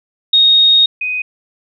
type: tone pair in turn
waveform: sine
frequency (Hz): 3729 / 2500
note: A#7 / D#7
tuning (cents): 0 / +8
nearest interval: perfect fifth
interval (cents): 692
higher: first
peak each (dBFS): -6 / -16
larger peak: first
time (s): 0.33-0.86 / 1.01-1.22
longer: first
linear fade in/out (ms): 5
effects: none